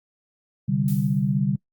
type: chord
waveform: sine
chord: C suspended second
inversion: none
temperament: equal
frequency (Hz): 130.81 / 146.83 / 196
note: C3 / D3 / G3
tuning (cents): 0 / 0 / 0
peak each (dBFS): -25 / -23 / -23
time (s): 0.68-1.56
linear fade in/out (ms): 10
type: noise with exponential decay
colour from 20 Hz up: violet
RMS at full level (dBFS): -34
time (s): 0.88-1.39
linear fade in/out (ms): 1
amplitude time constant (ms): 110
effects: noise-tail reverb RT60 0.1 s tail -26 dB re dry + Opus 48 kbps